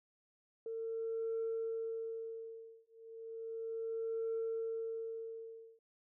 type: tone with tremolo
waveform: sine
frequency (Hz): 452.4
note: A4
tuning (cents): +48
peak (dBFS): -33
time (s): 0.66-5.79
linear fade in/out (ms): 2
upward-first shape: triangle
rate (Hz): 0.34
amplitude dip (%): 100
effects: tanh soft clip ceiling -31 dBFS